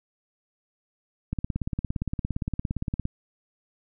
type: click train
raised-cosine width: 5 ms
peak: -15 dBFS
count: 31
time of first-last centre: 1.33-3.054 s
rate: 17.4 Hz
effects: none